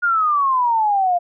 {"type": "exponential sweep", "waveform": "sine", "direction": "down", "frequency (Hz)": [1442, 689], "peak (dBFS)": -14, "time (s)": [0.02, 1.19], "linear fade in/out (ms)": 20, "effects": []}